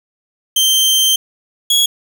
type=tone pair in turn; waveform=sawtooth; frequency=3136 / 3337 Hz; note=G7 / G#7; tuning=0 / +8 cents; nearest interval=minor second; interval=108 cents; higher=second; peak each=-7 dBFS; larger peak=neither; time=0.56-1.16 / 1.7-1.86 s; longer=first; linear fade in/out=5 ms; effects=8-bit